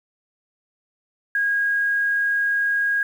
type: tone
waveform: sine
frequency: 1637 Hz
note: G#6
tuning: 25 cents flat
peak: -18 dBFS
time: 1.35-3.03 s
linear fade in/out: 2 ms
effects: 8-bit